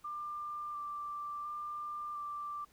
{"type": "tone with vibrato", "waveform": "sine", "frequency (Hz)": 1184, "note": "D6", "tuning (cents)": 14, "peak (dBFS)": -38, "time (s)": [0.04, 2.65], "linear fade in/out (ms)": 10, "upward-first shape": "square", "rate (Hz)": 0.71, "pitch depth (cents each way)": 12, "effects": ["pink hiss -67 dBFS RMS until 2.72 s"]}